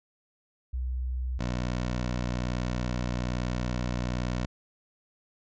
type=tone pair in turn; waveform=sine / 15% pulse; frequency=62.9 / 61.18 Hz; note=B1 / B1; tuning=+32 / -16 cents; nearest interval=unison; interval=48 cents; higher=first; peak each=-28 / -22 dBFS; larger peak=second; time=0.73-1.39 / 1.39-4.46 s; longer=second; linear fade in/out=10 ms; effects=resampled to 16000 Hz

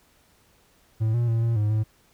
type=tone with pitch steps; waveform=triangle; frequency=110.5 / 119 / 114.3 / 115.8 / 105.4 / 108.5 Hz; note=A2 / A#2 / A#2 / A#2 / G#2 / A2; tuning=+8 / +36 / -34 / -11 / +26 / -24 cents; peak=-18 dBFS; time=1-1.84 s; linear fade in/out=20 ms; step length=140 ms; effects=pink hiss -61 dBFS RMS until 2.13 s

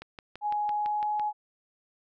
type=click train; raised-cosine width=0.3 ms; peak=-25 dBFS; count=8; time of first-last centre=0.02-1.196 s; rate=5.95 Hz
type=tone with pitch glide; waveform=sine; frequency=835 to 841.8 Hz; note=G#5 to G#5; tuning=+9 to +23 cents; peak=-26 dBFS; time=0.41-1.33 s; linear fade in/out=50 ms; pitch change=+14 cents; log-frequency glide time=0.68-1.11 s
effects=none

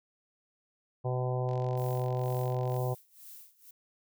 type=harmonic tone; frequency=126.4 Hz; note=B2; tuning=41 cents sharp; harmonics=1 / 3 / 4 / 5 / 6 / 7 / 8; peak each=-30 / -38 / -37 / -40 / -40 / -46 / -46 dBFS; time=1.04-2.95 s; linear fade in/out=20 ms
type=click train; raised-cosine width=0.2 ms; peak=-35 dBFS; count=59; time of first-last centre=1.49-2.765 s; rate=45.5 Hz
type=noise with tremolo; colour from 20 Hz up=violet; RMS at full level=-48 dBFS; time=1.77-3.71 s; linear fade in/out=5 ms; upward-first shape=sine; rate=2.1 Hz; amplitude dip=90%
effects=none

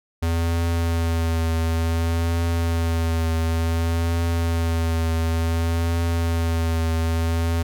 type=tone with vibrato; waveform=square; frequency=83 Hz; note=E2; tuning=12 cents sharp; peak=-20 dBFS; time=0.22-7.63 s; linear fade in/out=10 ms; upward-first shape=triangle; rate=0.56 Hz; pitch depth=28 cents each way; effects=none

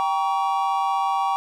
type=chord; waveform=triangle; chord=G diminished; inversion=none; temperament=just; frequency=784 / 940.8 / 1128.9 Hz; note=G5 / Bb5 / Db6; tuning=0 / +16 / +31 cents; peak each=-21 / -24 / -23 dBFS; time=0-1.36 s; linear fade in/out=0 ms; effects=none

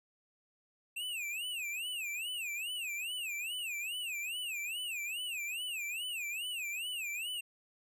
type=tone with vibrato; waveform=square; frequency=2646 Hz; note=E7; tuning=6 cents sharp; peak=-37 dBFS; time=0.96-7.41 s; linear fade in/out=10 ms; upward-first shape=sine; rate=2.4 Hz; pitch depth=220 cents each way; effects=none

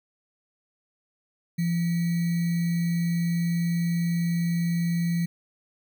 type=tone with sample-and-hold; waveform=sine; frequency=170.3 Hz; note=F3; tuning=43 cents flat; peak=-22 dBFS; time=1.58-5.26 s; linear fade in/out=10 ms; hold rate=2100 Hz; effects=none

